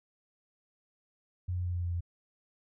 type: tone with pitch steps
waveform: sine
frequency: 90.1 / 89.32 / 88.55 / 87.79 / 87.03 / 86.28 Hz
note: F#2 / F2 / F2 / F2 / F2 / F2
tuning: -45 / +39 / +24 / +10 / -6 / -20 cents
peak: -30 dBFS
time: 1.48-2.008 s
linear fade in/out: 10 ms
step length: 88 ms
effects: none